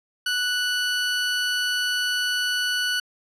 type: tone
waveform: 20% pulse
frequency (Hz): 1480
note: F#6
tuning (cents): 0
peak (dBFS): -17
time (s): 0.26-3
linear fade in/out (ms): 5
effects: low-pass 10000 Hz 12 dB/octave